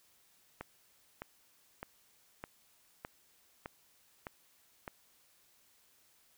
click train, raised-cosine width 0.5 ms, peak -26 dBFS, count 8, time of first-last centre 0.61-4.878 s, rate 1.64 Hz, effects white hiss -68 dBFS RMS until 6.37 s

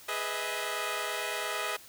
10% pulse chord, E major seventh, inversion first, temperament equal with one note detuned, 415.3 / 493.9 / 622.3 / 651.3 Hz, G#4 / B4 / D#5 / E5, 0 / 0 / 0 / -21 cents, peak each -29 dBFS, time 0.08-1.77 s, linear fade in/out 10 ms, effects white hiss -52 dBFS RMS until 1.88 s

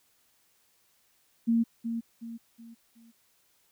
sine tone with echo, 230.4 Hz, A#3, 20 cents flat, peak -21 dBFS, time 1.47-1.64 s, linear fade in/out 20 ms, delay 370 ms, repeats 4, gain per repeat -8 dB, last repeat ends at 3.12 s, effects white hiss -68 dBFS RMS until 3.71 s

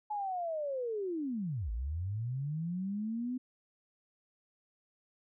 sine linear two-way sweep, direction down then up, 855 to 51.4 to 256.8 Hz, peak -33 dBFS, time 0.1-3.38 s, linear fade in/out 10 ms, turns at 1.71 s, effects none

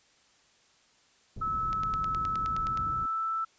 pink low-pass noise, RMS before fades -40 dBFS, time 1.36-3.06 s, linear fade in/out 5 ms, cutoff 200 Hz, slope 12 dB/octave
sine tone with pitch glide, 1302 to 1322.5 Hz, E6 to E6, -22 to +5 cents, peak -28 dBFS, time 1.41-3.45 s, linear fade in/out 10 ms, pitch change +27 cents, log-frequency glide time 2.28-3.3 s
click train, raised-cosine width 0.2 ms, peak -23 dBFS, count 11, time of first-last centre 1.73-2.774 s, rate 9.58 Hz
effects white hiss -64 dBFS RMS until 3.58 s + resampled to 16000 Hz

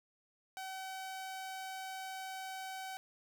sawtooth tone, 761 Hz, F#5, 48 cents sharp, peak -38 dBFS, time 0.57-2.97 s, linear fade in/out 0 ms, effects none

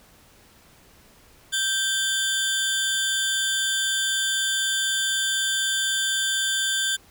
25% pulse tone pair together, 1568 / 3516 Hz, G6 / A7, 0 / -2 cents, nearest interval octave + major second, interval 1398 cents, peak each -21 dBFS, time 1.52-6.97 s, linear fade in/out 20 ms, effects pink hiss -54 dBFS RMS until 7.1 s

